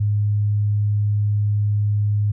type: tone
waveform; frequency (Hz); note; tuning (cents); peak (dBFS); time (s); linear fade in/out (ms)
sine; 103.83; G#2; 0; -16; 0-2.32; 10
effects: none